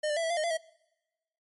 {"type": "tone with pitch steps", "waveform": "square", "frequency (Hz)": [608, 593, 665, 654, 689, 616, 681, 644], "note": ["D#5", "D5", "E5", "E5", "F5", "D#5", "F5", "E5"], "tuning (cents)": [-40, 17, 15, -14, -24, -17, -44, -41], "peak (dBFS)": -28, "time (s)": [0.03, 0.574], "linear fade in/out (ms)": 10, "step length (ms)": 68, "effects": ["noise-tail reverb RT60 1.0 s tail -24 dB re dry", "MP3 48 kbps"]}